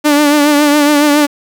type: tone with vibrato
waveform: sawtooth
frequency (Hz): 293.7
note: D4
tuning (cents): 0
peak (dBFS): -3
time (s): 0.04-1.27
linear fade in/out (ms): 20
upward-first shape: triangle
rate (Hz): 7.2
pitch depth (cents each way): 52
effects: 7-bit